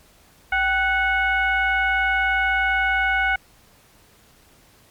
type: tone with frequency modulation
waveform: sine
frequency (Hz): 1485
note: F#6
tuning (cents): +6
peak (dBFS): -17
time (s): 0.52-3.36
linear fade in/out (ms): 5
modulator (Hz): 713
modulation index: 1.1
effects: pink hiss -54 dBFS RMS until 4.9 s + MP3 96 kbps